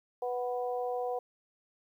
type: harmonic tone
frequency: 246.9 Hz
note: B3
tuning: in tune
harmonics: 2 / 3 / 4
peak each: -33 / -35 / -45 dBFS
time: 0.22-1.19 s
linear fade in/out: 5 ms
effects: 11-bit